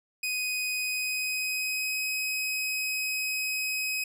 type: tone with pitch glide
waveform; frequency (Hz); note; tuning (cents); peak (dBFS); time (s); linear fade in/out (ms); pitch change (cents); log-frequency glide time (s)
sawtooth; 2500 to 2532; D#7 to D#7; +8 to +30; -25; 0.23-4.04; 5; +22; 0.74-2.02
effects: none